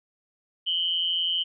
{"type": "tone pair together", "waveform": "sine", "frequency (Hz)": [2960, 3132], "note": ["F#7", "G7"], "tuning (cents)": [0, -2], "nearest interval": "minor second", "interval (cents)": 98, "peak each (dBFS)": -26, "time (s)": [0.66, 1.44], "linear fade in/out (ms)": 20, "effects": []}